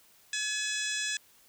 harmonic tone with a mistuned harmonic, 851 Hz, G#5, 42 cents sharp, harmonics 2 / 3 / 4 / 5 / 6 / 7 / 8 / 9 / 10, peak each -35 / -38 / -37 / -42 / -41 / -40 / -41 / -40 / -46 dBFS, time 0.33-1.17 s, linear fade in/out 2 ms, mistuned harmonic 5, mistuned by -92 cents, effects white hiss -61 dBFS RMS until 1.48 s

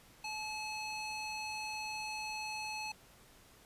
square tone with band-pass filter, 859 Hz, A5, 42 cents flat, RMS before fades -41 dBFS, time 0.24-2.92 s, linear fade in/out 5 ms, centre 3500 Hz, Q 0.88, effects pink hiss -61 dBFS RMS until 3.65 s + resampled to 32000 Hz

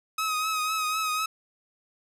sawtooth tone with vibrato, 1269 Hz, D#6, 34 cents sharp, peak -22 dBFS, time 0.18-1.26 s, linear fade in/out 5 ms, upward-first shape triangle, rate 4 Hz, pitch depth 45 cents each way, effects resampled to 32000 Hz + 9-bit

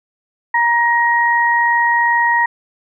sine tone pair together, 942.5 / 1885 Hz, A#5 / A#6, +19 / +19 cents, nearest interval octave, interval 1200 cents, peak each -14 dBFS, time 0.54-2.46 s, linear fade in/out 5 ms, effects none

